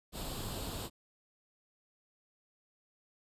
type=noise with comb filter; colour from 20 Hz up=pink; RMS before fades=-40 dBFS; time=0.12-0.9 s; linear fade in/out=50 ms; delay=0.25 ms; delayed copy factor=+0.6; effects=resampled to 32000 Hz